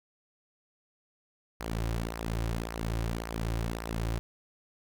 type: tone with flanger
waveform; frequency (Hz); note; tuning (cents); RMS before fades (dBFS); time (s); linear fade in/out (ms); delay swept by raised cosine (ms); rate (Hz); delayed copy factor
sawtooth; 56.5; A1; +47; -33; 1.6-4.19; 0; 0.27 to 4.67; 1.8; -0.65
effects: none